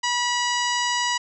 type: harmonic tone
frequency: 972 Hz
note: B5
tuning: 28 cents flat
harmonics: 1 / 2 / 3 / 4 / 5 / 6 / 7 / 8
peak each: -25 / -27 / -28 / -34 / -31 / -34 / -34 / -36 dBFS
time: 0.03-1.18 s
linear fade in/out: 10 ms
effects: none